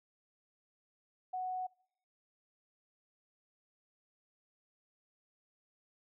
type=tone; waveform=sine; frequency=740 Hz; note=F#5; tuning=in tune; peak=-35 dBFS; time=1.33-1.67 s; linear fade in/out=10 ms; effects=noise-tail reverb RT60 0.7 s tail -25 dB re dry